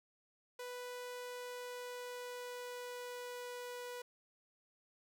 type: tone with pitch glide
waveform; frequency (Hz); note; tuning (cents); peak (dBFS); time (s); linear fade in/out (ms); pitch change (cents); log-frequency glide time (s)
sawtooth; 493.9 to 490.5; B4 to B4; 0 to -12; -40; 0.59-4.02; 5; -12; 1.1-3.85
effects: 13-bit